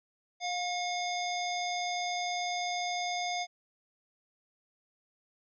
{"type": "harmonic tone with a mistuned harmonic", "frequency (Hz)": 711, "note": "F5", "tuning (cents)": 31, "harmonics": [1, 3, 5, 7, 9], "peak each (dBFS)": [-33, -38, -40, -41, -43], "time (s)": [0.4, 3.47], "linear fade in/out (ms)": 50, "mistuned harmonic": 3, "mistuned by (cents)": 30, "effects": []}